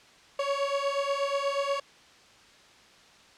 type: beating tone pair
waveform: 30% pulse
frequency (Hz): 554.4 / 562.7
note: C#5 / C#5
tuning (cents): 0 / +26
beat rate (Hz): 8.3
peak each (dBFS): -27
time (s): 0.39-1.8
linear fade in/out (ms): 5
effects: white hiss -55 dBFS RMS until 3.37 s + low-pass 5000 Hz 12 dB/octave